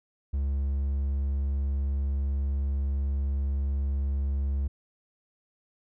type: tone with hard clipping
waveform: triangle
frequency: 69.3 Hz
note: C#2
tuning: in tune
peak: -26 dBFS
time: 0.33-4.68 s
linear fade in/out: 10 ms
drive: 6 dB
effects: none